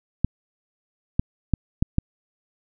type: clicks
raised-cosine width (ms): 5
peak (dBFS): -6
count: 5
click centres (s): 0.246 / 1.195 / 1.537 / 1.825 / 1.984
effects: none